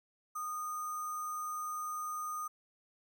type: tone with sample-and-hold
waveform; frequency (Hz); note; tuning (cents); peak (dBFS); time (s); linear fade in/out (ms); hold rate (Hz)
sine; 1230; D#6; -20; -36; 0.35-2.48; 10; 7350
effects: none